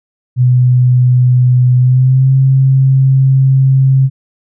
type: tone with pitch glide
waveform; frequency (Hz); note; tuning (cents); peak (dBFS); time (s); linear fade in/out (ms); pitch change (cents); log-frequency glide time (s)
sine; 125.3 to 133.52; B2 to C3; +25 to +35; -5; 0.36-4.1; 50; +110; 1.77-2.32
effects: none